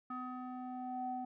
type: tone with low-pass filter sweep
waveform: square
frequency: 252.5 Hz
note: B3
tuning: 39 cents sharp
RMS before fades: -42 dBFS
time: 0.1-1.25 s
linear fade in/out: 5 ms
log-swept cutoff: 1300 to 690 Hz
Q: 6.5
effects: none